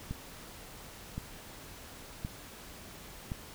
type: click train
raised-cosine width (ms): 5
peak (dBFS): -23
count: 4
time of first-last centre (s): 0.11-3.319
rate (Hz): 0.935
effects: pink hiss -49 dBFS RMS until 3.54 s